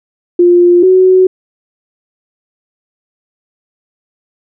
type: tone pair in turn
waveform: sine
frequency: 351.3 / 372.2 Hz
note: F4 / F#4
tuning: +10 / +10 cents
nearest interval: minor second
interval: 100 cents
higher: second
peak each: -3 dBFS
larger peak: neither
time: 0.39-0.83 / 0.83-1.27 s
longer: neither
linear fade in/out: 5 ms
effects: none